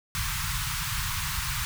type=band-stop noise; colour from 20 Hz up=pink; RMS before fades=-30 dBFS; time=0.15-1.65 s; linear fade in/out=0 ms; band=160 to 970 Hz; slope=48 dB/octave; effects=none